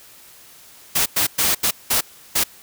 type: noise bursts at uneven times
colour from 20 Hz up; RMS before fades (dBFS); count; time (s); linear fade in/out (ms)
white; -18; 6; 0.95-1.06 / 1.16-1.27 / 1.38-1.55 / 1.63-1.71 / 1.9-2.01 / 2.35-2.44; 10
effects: white hiss -46 dBFS RMS until 2.62 s